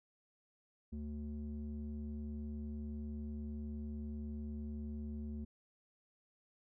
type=tone with low-pass filter; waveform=square; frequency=74.1 Hz; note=D2; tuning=16 cents sharp; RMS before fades=-43 dBFS; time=0.92-5.45 s; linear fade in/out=10 ms; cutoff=260 Hz; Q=3.8; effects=none